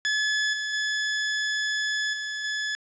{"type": "tone with level steps", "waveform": "sawtooth", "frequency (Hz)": 1714, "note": "A6", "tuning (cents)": -46, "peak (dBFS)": [-19, -24, -21, -26, -23], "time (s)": [0.05, 2.75], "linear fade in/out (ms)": 0, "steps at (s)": [0.53, 0.73, 2.13, 2.44], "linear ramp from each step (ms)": 5, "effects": ["resampled to 16000 Hz", "9-bit"]}